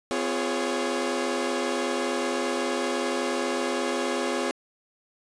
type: tone cluster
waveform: sawtooth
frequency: 254.9 / 345.9 / 414.1 / 555 Hz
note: C4 / F4 / G#4 / C#5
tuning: -45 / -17 / -5 / +2 cents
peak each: -27 dBFS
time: 0.11-4.51 s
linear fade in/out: 0 ms
effects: resampled to 22050 Hz